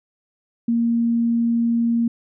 sine tone, 233.1 Hz, A#3, in tune, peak -16 dBFS, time 0.68-2.08 s, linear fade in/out 5 ms, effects none

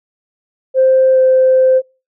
sine tone with pitch glide, 523.3 to 519.4 Hz, C5 to C5, 0 to -13 cents, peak -6 dBFS, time 0.74-1.82 s, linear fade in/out 50 ms, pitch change -13 cents, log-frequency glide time 1.13-1.18 s, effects noise-tail reverb RT60 0.3 s tail -25 dB re dry + tanh soft clip ceiling -2 dBFS

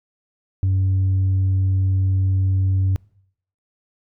sine tone, 95.1 Hz, F#2, 48 cents sharp, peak -13 dBFS, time 0.63-2.96 s, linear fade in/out 0 ms, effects noise-tail reverb RT60 0.7 s tail -26 dB re dry + tanh soft clip ceiling -14 dBFS

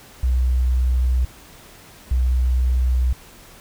sine tone pair in turn, 62.8 / 62.8 Hz, B1 / B1, +30 / +30 cents, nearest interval unison, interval 0 cents, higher neither, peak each -15 dBFS, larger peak neither, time 0.23-1.25 / 2.11-3.13 s, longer neither, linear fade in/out 5 ms, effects pink hiss -45 dBFS RMS until 3.6 s

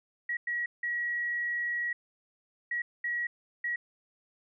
sine tone bursts at uneven times, 1914 Hz, A#6, 45 cents sharp, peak -29 dBFS, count 6, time 0.29-0.37 / 0.47-0.66 / 0.83-1.93 / 2.71-2.82 / 3.04-3.27 / 3.64-3.76 s, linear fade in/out 5 ms, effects none

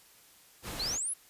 pink noise, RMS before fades -40 dBFS, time 0.62-0.99 s, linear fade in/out 50 ms
sine exponential sweep, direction up, 3951 to 11220 Hz, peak -31 dBFS, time 0.79-1.14 s, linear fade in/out 10 ms
effects white hiss -59 dBFS RMS until 1.29 s + resampled to 32000 Hz

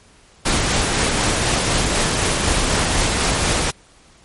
pink noise with tremolo, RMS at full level -17 dBFS, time 0.45-3.71 s, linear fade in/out 10 ms, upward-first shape triangle, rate 4 Hz, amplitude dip 25%, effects pink hiss -50 dBFS RMS until 4.24 s + MP3 48 kbps

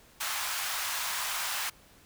pink high-pass noise, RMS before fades -33 dBFS, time 0.2-1.7 s, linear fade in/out 10 ms, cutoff 890 Hz, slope 24 dB/octave, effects pink hiss -58 dBFS RMS until 2.05 s

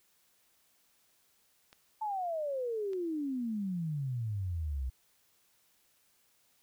clicks, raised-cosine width 0.2 ms, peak -36 dBFS, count 2, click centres 1.729 / 2.933 s
sine exponential sweep, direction down, 886 to 61.74 Hz, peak -32 dBFS, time 2.01-4.9 s, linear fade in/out 10 ms
effects white hiss -70 dBFS RMS until 6.62 s

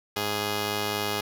5% pulse tone pair together, 103.8 / 415.2 Hz, G#2 / G#4, 0 / 0 cents, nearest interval 2 octaves, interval 2400 cents, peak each -19 dBFS, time 0.16-1.21 s, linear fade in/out 5 ms, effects none

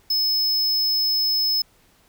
square tone, 5200 Hz, E8, 24 cents flat, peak -19 dBFS, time 0.1-1.62 s, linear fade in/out 5 ms, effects pink hiss -58 dBFS RMS until 2.08 s

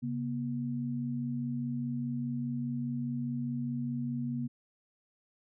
sine tone pair together, 135.12 / 240 Hz, C#3 / B3, -44 / -49 cents, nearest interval minor seventh, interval 995 cents, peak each -36 / -33 dBFS, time 0.02-4.48 s, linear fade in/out 20 ms, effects none

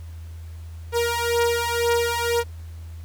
sawtooth beating tone pair, 470 / 472 Hz, A#4 / A#4, +14 / +22 cents, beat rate 2 Hz, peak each -19 dBFS, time 0.92-2.44 s, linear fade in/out 50 ms, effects added 82 Hz sine -34 dBFS peak until 3.04 s + pink hiss -54 dBFS RMS until 3.04 s

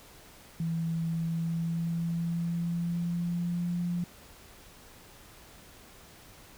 sine tone with pitch glide, 164.81 to 174.61 Hz, E3 to F3, 0 to 0 cents, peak -28 dBFS, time 0.6-4.04 s, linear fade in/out 2 ms, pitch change +100 cents, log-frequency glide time 1.22-3.76 s, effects pink hiss -53 dBFS RMS until 6.57 s

